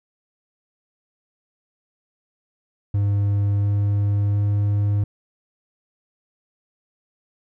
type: tone with pitch steps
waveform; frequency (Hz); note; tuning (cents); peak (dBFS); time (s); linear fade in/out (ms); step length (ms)
triangle; 101.2 / 101.79 / 102.38; G#2 / G#2 / G#2; -44 / -34 / -24; -15; 2.94-5.04; 5; 700
effects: none